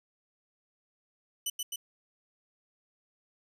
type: tone with echo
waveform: 15% pulse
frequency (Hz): 2983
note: F#7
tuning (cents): +13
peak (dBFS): -23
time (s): 1.46-1.5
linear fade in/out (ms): 5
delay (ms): 130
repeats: 2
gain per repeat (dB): -2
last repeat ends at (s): 1.76
effects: none